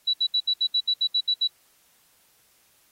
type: tone bursts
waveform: sine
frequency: 3932 Hz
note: B7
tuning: 8 cents flat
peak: -19 dBFS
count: 11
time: 0.07-1.476 s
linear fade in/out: 10 ms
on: 66 ms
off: 68 ms
effects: white hiss -62 dBFS RMS until 2.91 s + AAC 48 kbps